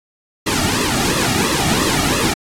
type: noise with flanger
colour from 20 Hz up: pink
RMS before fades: -17 dBFS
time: 0.46-2.34 s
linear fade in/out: 10 ms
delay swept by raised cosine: 1.3 to 1.99 ms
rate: 2.9 Hz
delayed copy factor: -0.9
effects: low-pass 10000 Hz 12 dB/octave + AAC 64 kbps